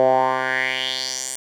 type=tone with band-pass filter sweep; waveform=10% pulse; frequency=130 Hz; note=C3; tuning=11 cents flat; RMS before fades=-21 dBFS; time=0-1.36 s; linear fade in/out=0 ms; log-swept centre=580 to 8700 Hz; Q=3.7; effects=none